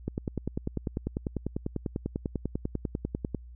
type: click train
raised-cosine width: 3 ms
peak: -17 dBFS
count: 34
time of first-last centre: 0.08-3.347 s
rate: 10.1 Hz
effects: added 60 Hz sine -44 dBFS peak until 3.55 s